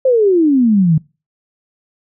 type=exponential sweep; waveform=sine; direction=down; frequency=538 to 150.4 Hz; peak=-8 dBFS; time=0.05-0.98 s; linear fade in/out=5 ms; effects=noise-tail reverb RT60 0.3 s tail -23 dB re dry